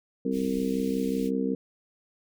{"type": "harmonic tone", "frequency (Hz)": 65.41, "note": "C2", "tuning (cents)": 0, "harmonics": [3, 4, 5, 6, 7], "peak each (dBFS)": [-30, -28, -36, -38, -31], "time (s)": [0.25, 1.55], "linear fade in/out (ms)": 5}
{"type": "band-stop noise", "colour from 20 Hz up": "pink", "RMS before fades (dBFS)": -45, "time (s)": [0.31, 1.31], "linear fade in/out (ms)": 50, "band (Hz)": [400, 2100], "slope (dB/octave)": 48}
{"effects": []}